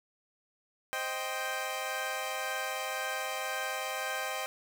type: chord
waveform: 15% pulse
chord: C minor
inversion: none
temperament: equal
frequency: 523.3 / 622.3 / 784 Hz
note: C5 / Eb5 / G5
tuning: 0 / 0 / 0 cents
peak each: -32 / -32 / -30 dBFS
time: 0.93-4.46 s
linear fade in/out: 0 ms
effects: none